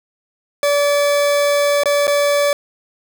40% pulse tone with dropouts, 576 Hz, D5, 34 cents flat, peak -12 dBFS, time 0.63-2.53 s, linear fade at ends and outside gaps 1 ms, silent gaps 1.835-1.857 / 2.07-2.078 s, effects none

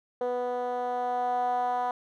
10% pulse tone with band-pass filter sweep, 246.9 Hz, B3, in tune, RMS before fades -29 dBFS, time 0.21-1.91 s, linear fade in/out 2 ms, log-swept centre 540 to 830 Hz, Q 4.7, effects none

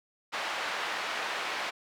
pink band-pass noise, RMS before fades -34 dBFS, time 0.32-1.71 s, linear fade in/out 20 ms, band 800 to 3200 Hz, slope 12 dB/octave, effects none

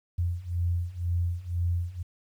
sine beating tone pair, 85.8 / 87.8 Hz, F2 / F2, -30 / +10 cents, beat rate 2 Hz, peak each -30 / -28 dBFS, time 0.18-2.03 s, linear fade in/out 10 ms, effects 10-bit

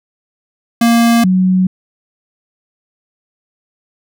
square / sine tone pair in turn, 233.1 / 185.44 Hz, A#3 / F#3, 0 / +4 cents, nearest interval major third, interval 396 cents, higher first, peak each -8 dBFS, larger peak neither, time 0.81-1.24 / 1.24-1.67 s, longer neither, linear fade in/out 5 ms, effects none

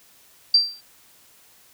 sine tone with exponential decay, 4700 Hz, D8, 1 cent sharp, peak -9 dBFS, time 0.54-0.81 s, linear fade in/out 5 ms, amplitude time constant 58 ms, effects white hiss -54 dBFS RMS until 1.73 s

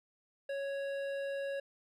triangle tone with hard clipping, 554.4 Hz, C#5, in tune, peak -37 dBFS, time 0.49-1.6 s, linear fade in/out 5 ms, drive 15 dB, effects none

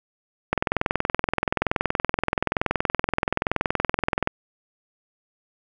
click train, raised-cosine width 0.5 ms, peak -5 dBFS, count 80, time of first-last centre 0.53-4.274 s, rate 21.1 Hz, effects none

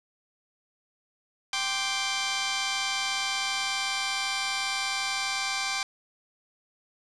10% pulse chord, G suspended fourth, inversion none, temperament just, 784 / 1045.3 / 1176 Hz, G5 / C6 / D6, 0 / -2 / +2 cents, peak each -23 / -25 / -25 dBFS, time 1.53-5.83 s, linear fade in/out 2 ms, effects resampled to 22050 Hz + 7-bit

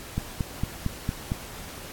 click train, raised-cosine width 5 ms, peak -13 dBFS, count 6, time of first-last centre 0.18-1.319 s, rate 4.39 Hz, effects pink hiss -41 dBFS RMS until 1.92 s + AAC 64 kbps

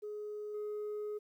sine tone with level steps, 420 Hz, G#4, 19 cents sharp, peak -38 / -34 dBFS, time 0.02-1.19 s, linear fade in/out 20 ms, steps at 0.54 s, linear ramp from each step 5 ms, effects tanh soft clip ceiling -36 dBFS + 12-bit

